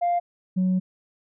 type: tone pair in turn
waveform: sine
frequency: 698.5 / 185.01 Hz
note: F5 / F#3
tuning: 0 / 0 cents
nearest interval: octave + major seventh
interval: 2300 cents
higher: first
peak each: -18 / -17 dBFS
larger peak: second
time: 0.01-0.2 / 0.56-0.8 s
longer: second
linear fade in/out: 20 ms
effects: tanh soft clip ceiling -17 dBFS